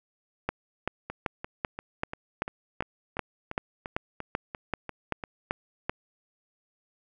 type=two click trains; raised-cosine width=0.5 ms; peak=-12 / -20 dBFS; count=15 / 13; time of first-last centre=0.49-5.895 / 1.1-5.238 s; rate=2.59 / 2.9 Hz; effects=none